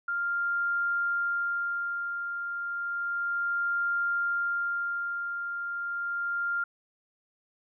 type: tone with tremolo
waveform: sine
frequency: 1396.9 Hz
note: F6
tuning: in tune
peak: -25 dBFS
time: 0.08-6.64 s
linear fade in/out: 5 ms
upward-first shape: sine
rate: 0.32 Hz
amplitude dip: 50%
effects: none